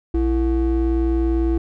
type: ring-modulated tone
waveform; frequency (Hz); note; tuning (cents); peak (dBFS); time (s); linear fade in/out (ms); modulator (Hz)
triangle; 196; G3; 0; -11; 0.14-1.58; 5; 137
effects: none